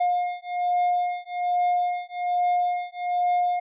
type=beating tone pair; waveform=triangle; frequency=712 / 713.2 Hz; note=F5 / F5; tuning=+33 / +36 cents; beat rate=1.2 Hz; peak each=-23 dBFS; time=0-3.6 s; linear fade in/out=10 ms; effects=resampled to 8000 Hz